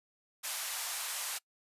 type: band-pass noise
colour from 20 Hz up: white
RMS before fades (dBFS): -38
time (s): 0.43-1.39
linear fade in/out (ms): 20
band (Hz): 660 to 13000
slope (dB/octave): 24
effects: noise-tail reverb RT60 0.1 s tail -25 dB re dry + resampled to 32000 Hz